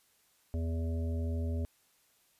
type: harmonic tone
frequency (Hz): 82.41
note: E2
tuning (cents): 0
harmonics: 1 / 3 / 5 / 7 / 8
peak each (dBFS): -31 / -40 / -46 / -47 / -54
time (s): 0.54-1.65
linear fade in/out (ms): 0
effects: white hiss -69 dBFS RMS until 2.39 s + resampled to 32000 Hz